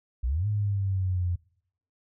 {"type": "exponential two-way sweep", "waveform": "sine", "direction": "up then down", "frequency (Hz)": [55, 106.2, 87.1], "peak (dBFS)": -24, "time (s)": [0.23, 1.36], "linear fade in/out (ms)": 10, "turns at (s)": 0.47, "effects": ["noise-tail reverb RT60 0.7 s tail -24 dB re dry"]}